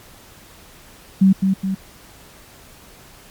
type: tone with echo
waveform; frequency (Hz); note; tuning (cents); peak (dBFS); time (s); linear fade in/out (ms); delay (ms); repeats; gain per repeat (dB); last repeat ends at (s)
sine; 191.7; G3; -38; -8; 1.21-1.33; 10; 210; 2; -5; 1.75
effects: pink hiss -45 dBFS RMS until 3.3 s + MP3 96 kbps